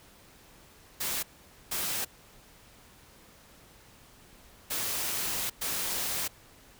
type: noise bursts at uneven times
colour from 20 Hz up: white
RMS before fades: -32 dBFS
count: 4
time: 1-1.23 / 1.71-2.05 / 4.7-5.5 / 5.61-6.28 s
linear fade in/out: 10 ms
effects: pink hiss -56 dBFS RMS until 6.79 s